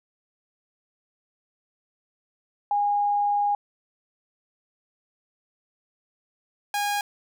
sine / sawtooth tone pair in turn, 819 / 819 Hz, G#5 / G#5, -24 / -24 cents, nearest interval unison, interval 0 cents, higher neither, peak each -20 dBFS, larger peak neither, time 2.71-3.55 / 6.74-7.01 s, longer first, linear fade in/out 2 ms, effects none

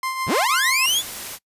30% pulse tone with tremolo, 1046.5 Hz, C6, in tune, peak -19 dBFS, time 0.03-0.86 s, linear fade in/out 2 ms, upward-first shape triangle, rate 6.4 Hz, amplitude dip 55%
sawtooth linear sweep, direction up, 36 to 3552 Hz, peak -14 dBFS, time 0.26-1.03 s, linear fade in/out 50 ms
white noise, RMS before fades -32 dBFS, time 0.83-1.39 s, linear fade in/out 50 ms
effects noise-tail reverb RT60 0.1 s tail -24 dB re dry + resampled to 32000 Hz

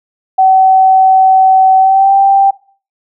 sine tone with pitch glide, 760 to 785.4 Hz, F#5 to G5, +46 to +3 cents, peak -4 dBFS, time 0.38-2.51 s, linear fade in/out 10 ms, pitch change +57 cents, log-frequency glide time 1.78-2.13 s, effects noise-tail reverb RT60 0.4 s tail -19 dB re dry

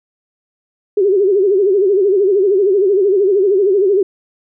sine tone with vibrato, 392 Hz, G4, in tune, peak -9 dBFS, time 0.97-4.03 s, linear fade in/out 5 ms, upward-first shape sine, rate 13 Hz, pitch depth 120 cents each way, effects none

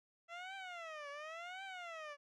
15% pulse tone with vibrato, 666 Hz, E5, 18 cents sharp, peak -39 dBFS, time 0.28-2.17 s, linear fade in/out 50 ms, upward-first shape triangle, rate 0.92 Hz, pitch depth 290 cents each way, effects low-pass 4000 Hz 12 dB/octave

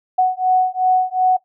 sine beating tone pair, 740 / 742.7 Hz, F#5 / F#5, 0 / +6 cents, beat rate 2.7 Hz, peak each -16 dBFS, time 0.18-1.37 s, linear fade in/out 10 ms, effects noise-tail reverb RT60 0.1 s tail -17 dB re dry

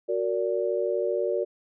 sine chord, Gb augmented, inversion none, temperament just, 370 / 462.5 / 578.1 Hz, Gb4 / Bb4 / D5, 0 / -14 / -27 cents, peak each -28 dBFS, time 0.08-1.45 s, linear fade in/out 20 ms, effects none

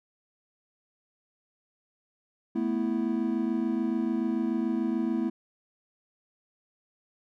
triangle chord, A suspended second, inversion none, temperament equal, 220 / 246.9 / 329.6 Hz, A3 / B3 / E4, 0 / 0 / 0 cents, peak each -28 dBFS, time 2.55-5.3 s, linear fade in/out 10 ms, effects none

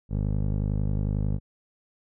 15% pulse tone with low-pass filter, 51.1 Hz, G#1, 27 cents flat, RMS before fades -26 dBFS, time 0.09-1.4 s, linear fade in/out 50 ms, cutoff 340 Hz, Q 0.59, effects none

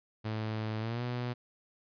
sawtooth tone with pitch glide, 109.2 to 122.57 Hz, A2 to B2, -13 to -13 cents, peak -29 dBFS, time 0.24-1.34 s, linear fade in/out 20 ms, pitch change +200 cents, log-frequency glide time 0.79-1.03 s, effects resampled to 11025 Hz

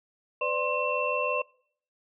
sine tone cluster, 505 / 591 / 1054 / 2697 Hz, B4 / D5 / C6 / E7, +39 / +11 / +12 / +39 cents, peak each -31 dBFS, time 0.41-1.42 s, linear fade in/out 5 ms, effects noise-tail reverb RT60 0.6 s tail -24 dB re dry

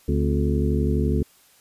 harmonic tone with a mistuned harmonic, 72 Hz, D2, 34 cents flat, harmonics 1 / 2 / 3 / 4 / 5 / 6, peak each -22 / -25 / -27 / -28 / -29 / -30 dBFS, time 0.08-1.23 s, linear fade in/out 5 ms, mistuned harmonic 4, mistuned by -150 cents, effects white hiss -56 dBFS RMS until 1.6 s + resampled to 32000 Hz

